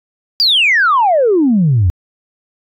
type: exponential sweep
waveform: sine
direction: down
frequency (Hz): 4920 to 82.41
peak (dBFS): -7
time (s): 0.4-1.9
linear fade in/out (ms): 0
effects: tanh soft clip ceiling -4 dBFS